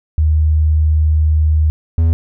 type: tone pair in turn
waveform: sine / triangle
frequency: 77.4 / 82 Hz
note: D#2 / E2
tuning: -9 / -9 cents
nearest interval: minor second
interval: 100 cents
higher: second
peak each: -9 / -7 dBFS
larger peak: second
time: 0.18-1.7 / 1.98-2.13 s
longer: first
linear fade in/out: 0 ms
effects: none